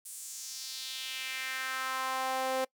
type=tone with high-pass filter sweep; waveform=sawtooth; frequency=261.6 Hz; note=C4; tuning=in tune; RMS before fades=-36 dBFS; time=0.05-2.65 s; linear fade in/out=10 ms; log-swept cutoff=9400 to 530 Hz; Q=2.3; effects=noise-tail reverb RT60 0.1 s tail -23 dB re dry